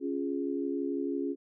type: chord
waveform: sine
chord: Db major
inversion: none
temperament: equal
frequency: 277.2 / 349.2 / 415.3 Hz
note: Db4 / F4 / Ab4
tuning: 0 / 0 / 0 cents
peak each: -32 / -35 / -36 dBFS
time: 0-1.36 s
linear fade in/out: 50 ms
effects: none